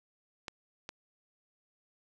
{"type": "clicks", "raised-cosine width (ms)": 0.2, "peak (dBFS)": [-21, -23], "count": 2, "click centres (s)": [0.482, 0.891], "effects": []}